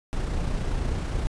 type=noise with amplitude modulation; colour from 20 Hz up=brown; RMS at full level=-25 dBFS; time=0.13-1.27 s; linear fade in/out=0 ms; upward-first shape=sine; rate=29.4 Hz; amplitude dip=35%; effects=resampled to 22050 Hz